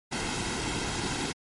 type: noise with comb filter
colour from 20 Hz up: pink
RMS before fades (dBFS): -31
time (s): 0.11-1.33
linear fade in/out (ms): 20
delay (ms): 1.7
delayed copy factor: -0.55
effects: low-pass 9000 Hz 12 dB/octave + MP3 48 kbps